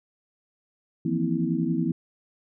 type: tone cluster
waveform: sine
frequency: 162.7 / 173.3 / 235 / 260.7 / 326.2 Hz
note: E3 / F3 / A#3 / C4 / E4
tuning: -22 / -13 / +14 / -6 / -18 cents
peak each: -29 dBFS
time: 1.05-1.92 s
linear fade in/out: 5 ms
effects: none